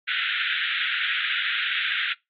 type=band-pass noise; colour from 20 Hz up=pink; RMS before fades=-26 dBFS; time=0.07-2.14 s; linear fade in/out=20 ms; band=1400 to 3700 Hz; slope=96 dB/octave; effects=noise-tail reverb RT60 0.2 s tail -23 dB re dry + AAC 32 kbps